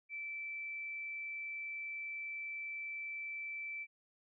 sine tone, 2325 Hz, D7, 18 cents flat, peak -40 dBFS, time 0.09-3.87 s, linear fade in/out 50 ms, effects none

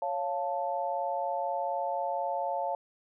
sine chord, Db augmented, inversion none, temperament equal, 554.4 / 698.5 / 880 Hz, Db5 / F5 / A5, 0 / 0 / 0 cents, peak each -34 / -33 / -33 dBFS, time 0.02-2.75 s, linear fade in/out 2 ms, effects none

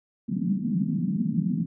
white band-pass noise, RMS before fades -26 dBFS, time 0.28-1.66 s, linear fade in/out 10 ms, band 160 to 230 Hz, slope 48 dB/octave, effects none

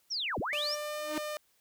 sine linear two-way sweep, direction down then up, 5860 to 41.43 to 5860 Hz, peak -31 dBFS, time 0.1-0.76 s, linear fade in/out 20 ms, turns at 0.39 s
sawtooth tone with pitch glide, 593 to 603 Hz, D5 to D5, +17 to +46 cents, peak -31 dBFS, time 0.53-1.37 s, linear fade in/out 0 ms, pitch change +29 cents, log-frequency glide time 0.71-0.99 s
sawtooth tone with exponential growth, 307.2 Hz, D#4, 22 cents flat, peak -25 dBFS, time 0.97-1.18 s, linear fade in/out 1 ms, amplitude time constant 44 ms
effects white hiss -70 dBFS RMS until 1.6 s

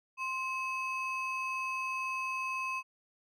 triangle ring-modulated tone, 1809 Hz, A6, 48 cents sharp, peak -28 dBFS, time 0.17-2.83 s, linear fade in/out 50 ms, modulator 759 Hz, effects none

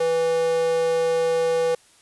square tone with high-pass filter, 164.2 Hz, E3, 6 cents flat, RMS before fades -21 dBFS, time 0-1.75 s, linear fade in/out 5 ms, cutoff 510 Hz, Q 4.9, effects white hiss -55 dBFS RMS until 2.01 s + resampled to 24000 Hz

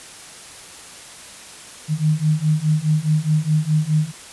sine beating tone pair, 151.8 / 156.6 Hz, D#3 / D#3, -42 / +11 cents, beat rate 4.8 Hz, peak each -19 / -18 dBFS, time 1.88-4.12 s, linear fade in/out 50 ms, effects white hiss -39 dBFS RMS until 4.32 s + resampled to 24000 Hz

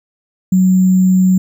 sine tone with sample-and-hold, 185.6 Hz, F#3, 6 cents sharp, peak -7 dBFS, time 0.52-1.38 s, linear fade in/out 5 ms, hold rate 7350 Hz, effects none

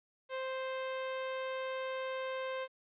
sawtooth tone, 523.3 Hz, C5, in tune, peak -32 dBFS, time 0.29-2.68 s, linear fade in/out 50 ms, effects resampled to 8000 Hz + 12-bit

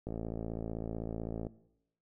click train, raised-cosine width 2 ms, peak -25 dBFS, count 79, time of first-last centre 0.07-1.468 s, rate 55.8 Hz, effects noise-tail reverb RT60 0.8 s tail -18 dB re dry

